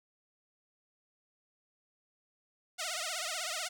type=tone with vibrato; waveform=5% pulse; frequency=676 Hz; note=E5; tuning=43 cents sharp; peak=-23 dBFS; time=2.78-3.69 s; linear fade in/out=20 ms; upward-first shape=triangle; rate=16 Hz; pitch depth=200 cents each way; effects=none